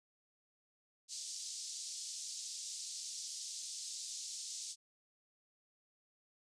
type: band-pass noise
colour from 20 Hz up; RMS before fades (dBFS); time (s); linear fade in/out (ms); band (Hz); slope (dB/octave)
white; -45; 1.08-4.76; 50; 4400 to 7600; 24
effects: resampled to 22050 Hz